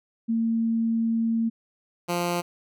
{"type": "tone pair in turn", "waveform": ["sine", "10% pulse"], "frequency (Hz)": [227.5, 174.4], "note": ["A#3", "F3"], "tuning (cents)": [-42, -2], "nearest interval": "perfect fourth", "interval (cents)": 460, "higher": "first", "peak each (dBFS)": [-21, -16], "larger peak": "second", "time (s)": [[0.28, 1.5], [2.08, 2.42]], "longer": "first", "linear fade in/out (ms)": 20, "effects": []}